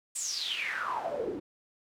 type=noise with band-pass filter sweep; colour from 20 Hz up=pink; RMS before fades=-34 dBFS; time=0.15-1.4 s; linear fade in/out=10 ms; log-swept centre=8500 to 280 Hz; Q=9.4; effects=none